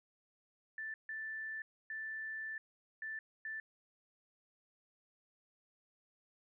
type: tone bursts at uneven times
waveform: sine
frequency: 1763 Hz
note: A6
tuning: 3 cents sharp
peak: -40 dBFS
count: 5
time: 0.78-0.94 / 1.09-1.62 / 1.9-2.58 / 3.02-3.19 / 3.45-3.6 s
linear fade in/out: 2 ms
effects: none